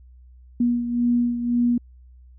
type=beating tone pair; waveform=sine; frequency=240 / 241.9 Hz; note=B3 / B3; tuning=-49 / -36 cents; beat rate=1.9 Hz; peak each=-19 / -26 dBFS; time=0.6-1.78 s; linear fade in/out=5 ms; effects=added 62 Hz sine -45 dBFS peak until 2.38 s